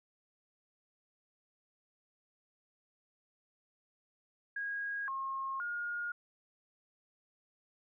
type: tone with pitch steps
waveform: sine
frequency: 1640 / 1076 / 1426 Hz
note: G#6 / C6 / F6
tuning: -22 / +48 / +36 cents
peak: -35 dBFS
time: 4.56-6.12 s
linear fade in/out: 5 ms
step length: 520 ms
effects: none